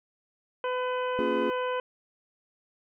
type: harmonic tone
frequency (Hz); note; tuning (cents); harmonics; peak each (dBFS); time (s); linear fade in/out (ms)
503; B4; +32; 1 / 2 / 3 / 4 / 5 / 6; -29 / -32 / -38 / -47 / -43 / -44; 0.64-1.8; 2
type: chord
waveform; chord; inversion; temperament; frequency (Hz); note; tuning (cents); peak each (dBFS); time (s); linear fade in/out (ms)
triangle; Bb minor seventh; none; equal; 233.1 / 277.2 / 349.2 / 415.3; Bb3 / Db4 / F4 / Ab4; 0 / 0 / 0 / 0; -31 / -31 / -30 / -29; 1.19-1.5; 0
effects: none